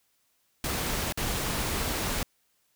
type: noise with dropouts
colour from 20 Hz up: pink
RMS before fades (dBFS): -30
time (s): 0.64-2.23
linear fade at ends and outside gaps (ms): 1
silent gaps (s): 1.124-1.174
effects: white hiss -71 dBFS RMS until 2.75 s